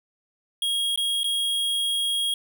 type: tone with dropouts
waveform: square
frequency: 3279 Hz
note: G#7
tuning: 23 cents flat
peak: -23 dBFS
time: 0.62-2.34 s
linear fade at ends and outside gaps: 2 ms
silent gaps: 0.96-0.975 / 1.233-1.242 s
effects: none